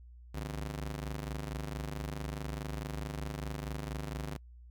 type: ring-modulated tone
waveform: sawtooth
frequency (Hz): 103.8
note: G#2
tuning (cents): 0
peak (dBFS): -30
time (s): 0.34-4.37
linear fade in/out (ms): 10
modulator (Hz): 39.6
effects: noise-tail reverb RT60 0.1 s tail -25 dB re dry + added 60 Hz sine -50 dBFS peak until 4.7 s